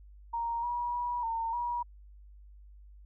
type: tone with pitch steps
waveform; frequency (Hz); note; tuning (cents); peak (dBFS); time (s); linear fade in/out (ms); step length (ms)
sine; 933 / 962 / 968 / 911 / 960; A#5 / B5 / B5 / A#5 / B5; +1 / -46 / -35 / -40 / -49; -30; 0.33-1.83; 10; 300
effects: added 50 Hz sine -50 dBFS peak until 3.05 s